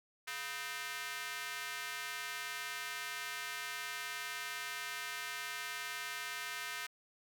square tone with high-pass filter, 140.3 Hz, C#3, 21 cents sharp, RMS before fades -42 dBFS, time 0.27-6.87 s, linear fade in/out 10 ms, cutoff 1700 Hz, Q 1.5, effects none

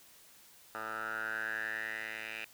10% pulse tone with band-pass filter sweep, 110 Hz, A2, in tune, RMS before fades -39 dBFS, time 0.75-2.45 s, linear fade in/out 0 ms, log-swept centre 1200 to 2400 Hz, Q 7.5, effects white hiss -59 dBFS RMS until 2.53 s

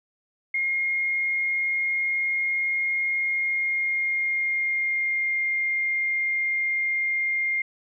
sine tone with pitch glide, 2139 to 2116 Hz, C7 to C7, +38 to +19 cents, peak -22 dBFS, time 0.54-7.62 s, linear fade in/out 5 ms, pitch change -19 cents, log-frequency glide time 3.16-5.42 s, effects none

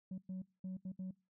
sine tone bursts at uneven times, 186.5 Hz, F#3, 14 cents sharp, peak -38 dBFS, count 5, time 0.11-0.18 / 0.29-0.42 / 0.64-0.77 / 0.85-0.92 / 0.99-1.11 s, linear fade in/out 5 ms, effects noise-tail reverb RT60 0.3 s tail -24 dB re dry + tanh soft clip ceiling -39 dBFS

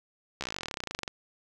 slowing click train, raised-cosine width 0.2 ms, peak -16 dBFS, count 26, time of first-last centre 0.41-1.078 s, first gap 14 ms, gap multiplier 1.05, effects none

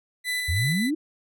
30% pulse tone with tremolo, 1995 Hz, B6, 17 cents sharp, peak -22 dBFS, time 0.24-0.91 s, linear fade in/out 50 ms, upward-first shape square, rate 3.1 Hz, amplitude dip 25%
sine exponential sweep, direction up, 77 to 329.6 Hz, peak -22 dBFS, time 0.48-0.95 s, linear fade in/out 10 ms
effects none

